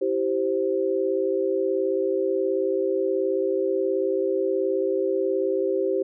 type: chord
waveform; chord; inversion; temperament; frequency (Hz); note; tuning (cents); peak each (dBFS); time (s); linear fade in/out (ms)
sine; C major; first; equal with one note detuned; 329.6 / 388.2 / 523.3; E4 / G4 / C5; 0 / -17 / 0; -29 / -23 / -26; 0.01-6.03; 10
effects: none